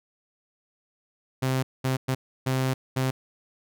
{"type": "tone bursts at uneven times", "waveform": "sawtooth", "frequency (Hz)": 130.81, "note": "C3", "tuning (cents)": 0, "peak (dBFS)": -19, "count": 5, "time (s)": [[1.42, 1.63], [1.84, 1.97], [2.08, 2.15], [2.46, 2.74], [2.96, 3.11]], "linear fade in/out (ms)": 10, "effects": []}